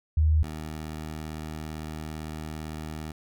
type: tone pair in turn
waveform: sine / 15% pulse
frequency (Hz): 77.78 / 77.78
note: D#2 / D#2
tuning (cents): 0 / 0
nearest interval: unison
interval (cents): 0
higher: neither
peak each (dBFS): -18 / -28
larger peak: first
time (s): 0.17-0.43 / 0.43-3.12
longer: second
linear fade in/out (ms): 5
effects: none